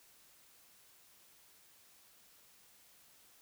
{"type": "silence", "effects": ["white hiss -64 dBFS RMS until 3.41 s"]}